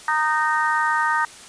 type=harmonic tone; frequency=308.7 Hz; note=D#4; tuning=14 cents flat; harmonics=3 / 4 / 5 / 6; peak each=-22 / -23 / -24 / -25 dBFS; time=0.08-1.25 s; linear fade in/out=2 ms; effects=white hiss -42 dBFS RMS until 1.48 s + resampled to 22050 Hz